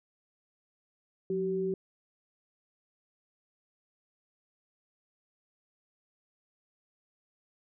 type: tone pair together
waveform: sine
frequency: 180 / 381.4 Hz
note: F#3 / G4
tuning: -47 / -47 cents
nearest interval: octave + minor second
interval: 1300 cents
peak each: -35 / -29 dBFS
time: 1.3-1.74 s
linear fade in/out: 2 ms
effects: none